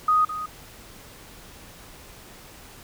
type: tone with echo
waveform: sine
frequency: 1246 Hz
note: D#6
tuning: 2 cents sharp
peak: -16 dBFS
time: 0.08-0.25 s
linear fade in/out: 5 ms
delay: 210 ms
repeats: 1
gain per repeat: -12 dB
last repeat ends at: 0.46 s
effects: pink hiss -46 dBFS RMS until 2.83 s